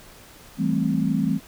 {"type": "chord", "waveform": "sine", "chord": "A minor seventh", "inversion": "second", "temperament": "equal", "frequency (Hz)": [164.81, 196, 220, 261.6], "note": ["E3", "G3", "A3", "C4"], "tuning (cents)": [0, 0, 0, 0], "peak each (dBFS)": -25, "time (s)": [0.57, 1.4], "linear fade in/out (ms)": 50, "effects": ["pink hiss -47 dBFS RMS until 1.47 s"]}